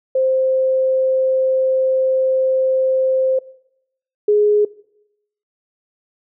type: tone pair in turn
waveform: sine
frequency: 523.3 / 417.4 Hz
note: C5 / G#4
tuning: 0 / +9 cents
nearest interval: major third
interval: 391 cents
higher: first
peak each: -13 / -10 dBFS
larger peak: second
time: 0.15-3.39 / 4.28-4.65 s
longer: first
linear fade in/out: 5 ms
effects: noise-tail reverb RT60 0.8 s tail -21 dB re dry